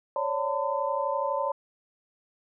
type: tone cluster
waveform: sine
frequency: 546 / 578 / 902 / 1015 Hz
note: C#5 / D5 / A5 / B5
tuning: -26 / -28 / +43 / +47 cents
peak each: -31 dBFS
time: 0.16-1.52 s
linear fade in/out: 2 ms
effects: none

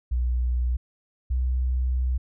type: tone pair in turn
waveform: sine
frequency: 61.2 / 63.18 Hz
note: B1 / B1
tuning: -15 / +40 cents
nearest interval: minor second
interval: 55 cents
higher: second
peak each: -21 dBFS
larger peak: neither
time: 0.11-0.77 / 1.3-2.18 s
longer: second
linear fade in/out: 10 ms
effects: none

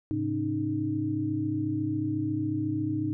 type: tone cluster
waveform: sine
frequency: 107.1 / 135.3 / 273.2 / 307.2 Hz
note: A2 / C#3 / C#4 / D#4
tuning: -46 / -42 / -25 / -22 cents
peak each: -33 / -36 / -37 / -28 dBFS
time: 0.11-3.13 s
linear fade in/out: 0 ms
effects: none

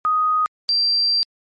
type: tone pair in turn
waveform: sine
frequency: 1248 / 4712 Hz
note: D#6 / D8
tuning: +5 / +5 cents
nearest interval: octave + major seventh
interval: 2300 cents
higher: second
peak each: -15 dBFS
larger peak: neither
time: 0.05-0.46 / 0.69-1.23 s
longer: second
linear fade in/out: 0 ms
effects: MP3 48 kbps

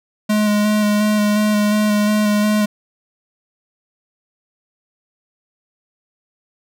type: tone with vibrato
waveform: square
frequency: 210 Hz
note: G#3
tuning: 19 cents sharp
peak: -14 dBFS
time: 0.29-2.66 s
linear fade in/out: 10 ms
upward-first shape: square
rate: 2.8 Hz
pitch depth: 14 cents each way
effects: none

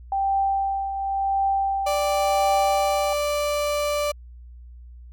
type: tone with tremolo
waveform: sine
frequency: 784 Hz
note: G5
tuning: in tune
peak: -18 dBFS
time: 0.12-3.13 s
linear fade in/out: 2 ms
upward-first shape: triangle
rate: 0.93 Hz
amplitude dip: 60%
type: tone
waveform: 35% pulse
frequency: 587.3 Hz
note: D5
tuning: in tune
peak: -20 dBFS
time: 1.86-4.12 s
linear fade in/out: 10 ms
effects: added 60 Hz sine -40 dBFS peak until 5.12 s

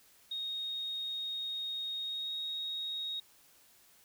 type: tone with pitch glide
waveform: sine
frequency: 3729 to 3759 Hz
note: A#7 to A#7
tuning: 0 to +14 cents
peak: -35 dBFS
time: 0.31-3.2 s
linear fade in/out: 5 ms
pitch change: +14 cents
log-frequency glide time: 2.01-2.33 s
effects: white hiss -63 dBFS RMS until 4.04 s

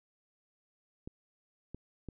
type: clicks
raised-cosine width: 3 ms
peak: -29 dBFS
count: 3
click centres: 1.075 / 1.746 / 2.087 s
effects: none

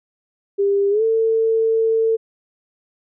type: tone with pitch glide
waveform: sine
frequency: 399.4 to 448.3 Hz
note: G4 to A4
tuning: +32 to +32 cents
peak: -14 dBFS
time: 0.58-2.17 s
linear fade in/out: 20 ms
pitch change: +200 cents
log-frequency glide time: 0.9-1.03 s
effects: none

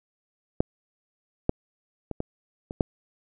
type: clicks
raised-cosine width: 2 ms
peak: -7 / -7 / -18 / -15 / -21 / -7 dBFS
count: 6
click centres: 0.605 / 1.494 / 2.113 / 2.204 / 2.709 / 2.808 s
effects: none

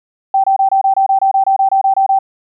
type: tone bursts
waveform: sine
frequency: 777 Hz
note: G5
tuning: 16 cents flat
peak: -8 dBFS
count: 15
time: 0.34-2.189 s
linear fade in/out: 5 ms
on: 99 ms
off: 26 ms
effects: none

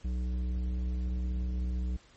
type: tone with tanh clipping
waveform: sine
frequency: 61.74 Hz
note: B1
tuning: in tune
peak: -31 dBFS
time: 0.04-1.97 s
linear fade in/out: 10 ms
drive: 11 dB
effects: pink hiss -60 dBFS RMS until 2.16 s + MP3 32 kbps

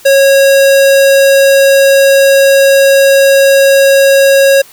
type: tone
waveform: square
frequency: 548 Hz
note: C#5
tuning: 20 cents flat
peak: -4 dBFS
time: 0.05-4.62 s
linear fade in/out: 10 ms
effects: white hiss -38 dBFS RMS until 4.72 s

